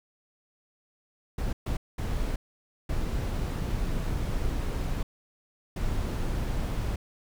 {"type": "noise bursts at uneven times", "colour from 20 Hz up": "brown", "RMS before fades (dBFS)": -29, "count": 5, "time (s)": [[1.38, 1.53], [1.66, 1.77], [1.98, 2.36], [2.89, 5.03], [5.76, 6.96]], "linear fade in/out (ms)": 5, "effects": []}